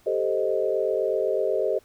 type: chord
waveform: sine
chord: A half-diminished seventh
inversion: third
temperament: equal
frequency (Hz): 392 / 440 / 523.3 / 622.3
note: G4 / A4 / C5 / Eb5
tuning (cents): 0 / 0 / 0 / 0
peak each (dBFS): -27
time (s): 0.06-1.79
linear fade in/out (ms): 10
effects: pink hiss -59 dBFS RMS until 1.84 s